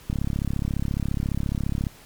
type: click train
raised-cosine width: 5 ms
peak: -13 dBFS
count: 62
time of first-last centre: 0.1-1.868 s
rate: 34.5 Hz
effects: pink hiss -49 dBFS RMS until 2.05 s + MP3 96 kbps